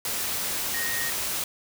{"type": "tone in noise", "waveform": "sine", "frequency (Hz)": 1864.7, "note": "A#6", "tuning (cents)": 0, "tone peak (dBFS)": -30, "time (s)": [0.74, 1.1], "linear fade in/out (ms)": 2, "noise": "white", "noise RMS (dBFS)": -29, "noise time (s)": [0.05, 1.44], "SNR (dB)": -4, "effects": []}